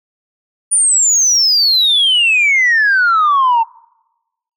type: exponential sweep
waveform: sine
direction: down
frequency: 9530 to 889 Hz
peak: -7 dBFS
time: 0.71-3.64 s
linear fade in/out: 20 ms
effects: noise-tail reverb RT60 1.0 s tail -26 dB re dry + tanh soft clip ceiling -6 dBFS